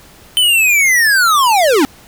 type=linear sweep; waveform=square; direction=down; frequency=3074 to 252.5 Hz; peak=-9 dBFS; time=0.37-1.85 s; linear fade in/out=0 ms; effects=pink hiss -42 dBFS RMS until 2.07 s